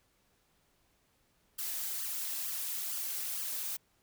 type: noise with flanger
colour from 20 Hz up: blue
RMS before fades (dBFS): -37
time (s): 1.58-3.77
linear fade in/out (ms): 10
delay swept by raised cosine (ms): 0.63 to 4.83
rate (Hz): 2.2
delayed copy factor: +0.9
effects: pink hiss -72 dBFS RMS until 4.02 s